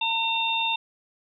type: harmonic tone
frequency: 908 Hz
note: A#5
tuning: 46 cents flat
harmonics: 1 / 3 / 4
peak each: -27 / -27 / -27 dBFS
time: 0.01-0.76 s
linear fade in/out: 5 ms
effects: none